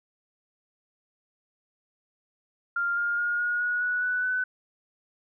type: tone with pitch steps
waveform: sine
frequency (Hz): 1396.9 / 1411.5 / 1426.3 / 1441.2 / 1456.2 / 1471.4 / 1486.8 / 1502.4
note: F6 / F6 / F6 / F#6 / F#6 / F#6 / F#6 / F#6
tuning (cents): 0 / +18 / +36 / -46 / -28 / -10 / +8 / +26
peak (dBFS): -24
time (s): 2.76-4.44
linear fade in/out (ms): 5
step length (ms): 210
effects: none